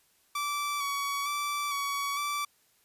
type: tone with vibrato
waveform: sawtooth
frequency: 1145 Hz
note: D6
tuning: 44 cents flat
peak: -26 dBFS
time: 0.35-2.45 s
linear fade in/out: 5 ms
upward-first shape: square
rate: 1.1 Hz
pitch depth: 26 cents each way
effects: white hiss -67 dBFS RMS until 2.84 s + resampled to 32000 Hz